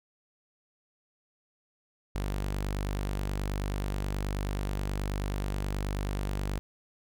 sawtooth tone, 49.36 Hz, G1, 13 cents sharp, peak -26 dBFS, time 2.15-6.59 s, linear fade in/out 0 ms, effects none

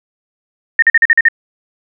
sine tone bursts, 1835 Hz, A#6, 28 cents flat, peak -4 dBFS, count 7, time 0.79-1.285 s, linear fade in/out 2 ms, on 33 ms, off 44 ms, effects none

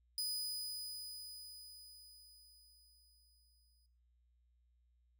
sawtooth tone with exponential decay, 4978 Hz, D#8, in tune, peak -33 dBFS, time 0.18-3.86 s, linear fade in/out 1 ms, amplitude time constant 800 ms, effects noise-tail reverb RT60 0.6 s tail -20 dB re dry + added 60 Hz sine -70 dBFS peak until 5.19 s

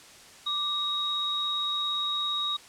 sine tone pair together, 1174.7 / 3784 Hz, D6 / A#7, 0 / +25 cents, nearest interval octave + minor sixth, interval 2025 cents, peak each -34 / -27 dBFS, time 0.46-2.57 s, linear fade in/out 10 ms, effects white hiss -50 dBFS RMS until 2.68 s + low-pass 8000 Hz 12 dB/octave

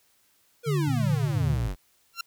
square exponential sweep, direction down, 493.9 to 42.89 Hz, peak -29 dBFS, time 0.63-1.76 s, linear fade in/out 50 ms
sine tone with tremolo, 146.7 Hz, D3, 2 cents flat, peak -22 dBFS, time 0.66-1.55 s, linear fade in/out 20 ms, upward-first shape triangle, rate 2.5 Hz, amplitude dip 45%
sine tone, 116.54 Hz, A#2, in tune, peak -26 dBFS, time 0.87-1.68 s, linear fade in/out 10 ms
15% pulse tone with exponential growth, 1370 Hz, F6, 34 cents flat, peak -20 dBFS, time 2.13-2.21 s, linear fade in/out 5 ms, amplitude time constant 17 ms
effects white hiss -65 dBFS RMS until 2.26 s

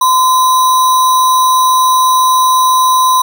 sine tone with sample-and-hold, 1026 Hz, C6, 34 cents flat, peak -6 dBFS, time 0.01-3.22 s, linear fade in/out 5 ms, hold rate 4900 Hz, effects none

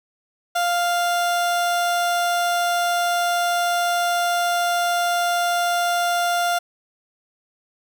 30% pulse tone, 698.5 Hz, F5, in tune, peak -16 dBFS, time 0.55-6.59 s, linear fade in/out 10 ms, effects none

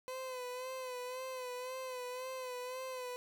30% pulse tone with vibrato, 508 Hz, B4, 49 cents sharp, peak -38 dBFS, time 0.08-3.16 s, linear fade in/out 0 ms, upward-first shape sine, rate 1.9 Hz, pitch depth 45 cents each way, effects 12-bit

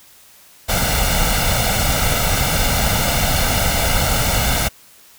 pink noise with comb filter, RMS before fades -17 dBFS, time 0.68-4.69 s, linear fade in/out 20 ms, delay 1.4 ms, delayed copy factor +0.7, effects white hiss -47 dBFS RMS until 5.18 s

